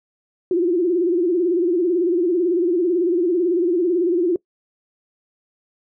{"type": "tone with vibrato", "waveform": "sine", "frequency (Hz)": 350.1, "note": "F4", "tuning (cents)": 4, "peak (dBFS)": -15, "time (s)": [0.51, 4.36], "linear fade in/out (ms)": 2, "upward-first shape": "sine", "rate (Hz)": 18, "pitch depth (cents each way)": 110, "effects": ["noise-tail reverb RT60 0.1 s tail -23 dB re dry"]}